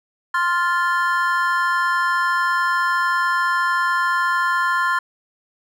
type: chord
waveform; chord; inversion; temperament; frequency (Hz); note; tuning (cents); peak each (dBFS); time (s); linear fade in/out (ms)
triangle; F major; second; just; 1047.7 / 1396.9 / 1746.1; C6 / F6 / A6; +2 / 0 / -14; -18 / -20 / -21; 0.34-4.99; 5
effects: none